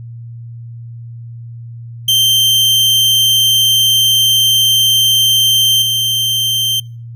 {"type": "tone with level steps", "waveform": "40% pulse", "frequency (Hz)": 3136, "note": "G7", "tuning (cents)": 0, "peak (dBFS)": [-8, -12], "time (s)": [2.08, 6.8], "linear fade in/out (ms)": 5, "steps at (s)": 5.82, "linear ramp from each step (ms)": 2, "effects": ["noise-tail reverb RT60 0.4 s tail -26 dB re dry", "added 117 Hz sine -27 dBFS peak until 7.15 s"]}